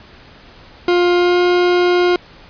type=tone with pitch glide; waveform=40% pulse; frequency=352.9 to 355.6 Hz; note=F4 to F4; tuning=+18 to +31 cents; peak=-10 dBFS; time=0.88-2.16 s; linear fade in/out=2 ms; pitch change=+13 cents; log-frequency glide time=1.16-1.4 s; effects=pink hiss -42 dBFS RMS until 2.49 s + resampled to 11025 Hz